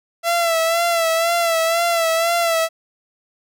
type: tone with vibrato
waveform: sawtooth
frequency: 669 Hz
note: E5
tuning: 25 cents sharp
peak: -12 dBFS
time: 0.23-2.69 s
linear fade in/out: 50 ms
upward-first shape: sine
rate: 2 Hz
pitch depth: 48 cents each way
effects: none